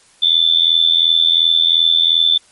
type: tone with amplitude modulation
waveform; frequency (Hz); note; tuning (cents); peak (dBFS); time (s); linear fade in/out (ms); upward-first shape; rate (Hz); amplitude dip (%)
sine; 3520; A7; 0; -6; 0.22-2.38; 10; sine; 82.8; 80
effects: white hiss -50 dBFS RMS until 2.51 s + MP3 48 kbps